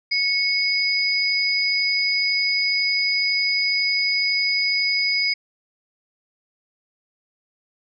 sine tone pair together, 2203 / 4955 Hz, C#7 / D#8, -11 / -8 cents, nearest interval octave + major second, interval 1403 cents, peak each -21 dBFS, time 0.11-5.34 s, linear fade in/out 10 ms, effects none

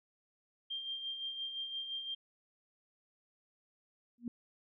sine tone with tremolo, 3183 Hz, G7, 26 cents sharp, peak -36 dBFS, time 0.7-2.15 s, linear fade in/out 10 ms, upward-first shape sine, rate 5.8 Hz, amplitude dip 50%
sine tone with exponential growth, 238.5 Hz, A#3, 40 cents sharp, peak -32 dBFS, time 4.18-4.28 s, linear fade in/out 2 ms, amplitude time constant 21 ms
effects none

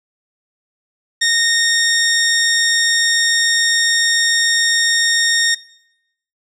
15% pulse tone, 1847 Hz, A#6, 16 cents flat, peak -6 dBFS, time 1.21-5.55 s, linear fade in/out 10 ms, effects noise-tail reverb RT60 0.8 s tail -21 dB re dry + low-pass 9000 Hz 12 dB/octave

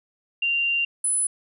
sine tone pair in turn, 2776 / 10036 Hz, F7 / D#9, -11 / +14 cents, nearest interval octave + minor seventh, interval 2225 cents, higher second, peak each -20 dBFS, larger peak neither, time 0.42-0.85 / 1.04-1.27 s, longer first, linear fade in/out 5 ms, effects none

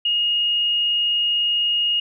sine tone, 2862 Hz, F7, 42 cents sharp, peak -17 dBFS, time 0.05-2 s, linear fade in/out 5 ms, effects none

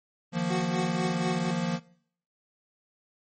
square chord, Eb suspended second, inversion none, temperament equal, 155.56 / 174.61 / 233.1 Hz, Eb3 / F3 / Bb3, 0 / 0 / 0 cents, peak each -35 / -29 / -33 dBFS, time 0.32-1.8 s, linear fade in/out 50 ms
25% pulse tone with tremolo, 370 Hz, F#4, in tune, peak -24 dBFS, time 0.5-1.51 s, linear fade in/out 5 ms, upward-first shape triangle, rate 4.1 Hz, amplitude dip 85%
effects noise-tail reverb RT60 0.6 s tail -21 dB re dry + MP3 32 kbps

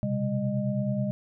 sine tone cluster, 124.1 / 133.3 / 201.5 / 612 Hz, B2 / C3 / G3 / D#5, +9 / +33 / +48 / -29 cents, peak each -33 / -30 / -28 / -34 dBFS, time 0.03-1.11 s, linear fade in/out 0 ms, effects none

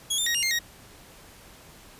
20% pulse tone with pitch steps, 3327 / 3586 / 1882 / 2821 / 2113 / 1881 Hz, G#7 / A7 / A#6 / F7 / C7 / A#6, +2 / +32 / +16 / +17 / +16 / +15 cents, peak -18 dBFS, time 0.1-0.592 s, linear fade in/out 10 ms, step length 82 ms, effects pink hiss -50 dBFS RMS until 1.99 s + resampled to 32000 Hz

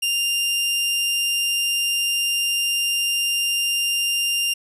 sawtooth tone, 2794 Hz, F7, in tune, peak -16 dBFS, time 0.02-4.54 s, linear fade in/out 10 ms, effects resampled to 32000 Hz

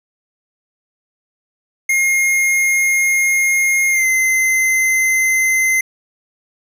square tone with pitch glide, 2138 to 2065 Hz, C7 to C7, +37 to -23 cents, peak -13 dBFS, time 1.89-5.81 s, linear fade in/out 5 ms, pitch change -60 cents, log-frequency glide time 3.9-4.06 s, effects none

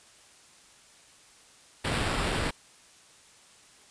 pink noise with sample-and-hold, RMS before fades -29 dBFS, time 1.84-2.51 s, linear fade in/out 10 ms, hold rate 6300 Hz, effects white hiss -56 dBFS RMS until 3.9 s + resampled to 22050 Hz

